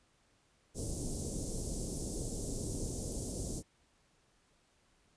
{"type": "band-stop noise", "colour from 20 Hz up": "pink", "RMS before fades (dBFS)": -38, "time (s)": [0.74, 3.63], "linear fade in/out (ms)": 50, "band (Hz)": [510, 6200], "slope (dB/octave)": 24, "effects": ["pink hiss -71 dBFS RMS until 5.16 s", "resampled to 22050 Hz"]}